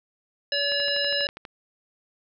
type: harmonic tone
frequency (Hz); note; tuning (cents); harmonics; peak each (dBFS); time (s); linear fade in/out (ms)
570; C#5; +48; 1 / 3 / 5 / 7 / 9; -29 / -29 / -29 / -29 / -29; 0.52-1.27; 2
type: click train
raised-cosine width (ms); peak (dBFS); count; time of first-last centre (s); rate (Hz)
0.3; -22; 10; 0.72-1.452; 12.3
effects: none